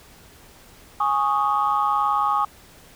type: chord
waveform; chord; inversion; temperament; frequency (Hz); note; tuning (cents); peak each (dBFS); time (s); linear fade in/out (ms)
sine; Ab suspended fourth; none; just; 830.6 / 1107.5 / 1245.9; Ab5 / Db6 / Eb6; 0 / -2 / +2; -22; 1-2.45; 5
effects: tanh soft clip ceiling -10 dBFS + pink hiss -49 dBFS RMS until 2.95 s